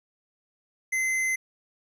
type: tone with hard clipping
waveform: sine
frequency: 2057 Hz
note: C7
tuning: 30 cents flat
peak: -25 dBFS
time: 0.92-1.36 s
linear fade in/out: 10 ms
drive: 16 dB
effects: resampled to 32000 Hz